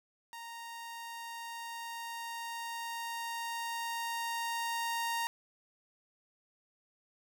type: tone with level ramp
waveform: sawtooth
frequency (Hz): 929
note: A#5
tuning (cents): -6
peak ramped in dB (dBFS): -40 to -28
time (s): 0.33-5.27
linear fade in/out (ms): 0
effects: none